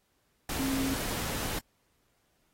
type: tone in noise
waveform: sine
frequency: 268.2 Hz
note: C4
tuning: 43 cents sharp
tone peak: -29 dBFS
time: 0.59-0.94 s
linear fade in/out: 2 ms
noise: pink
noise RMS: -35 dBFS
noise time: 0.49-1.59 s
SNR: +3 dB
effects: pink hiss -73 dBFS RMS until 2.53 s + AAC 48 kbps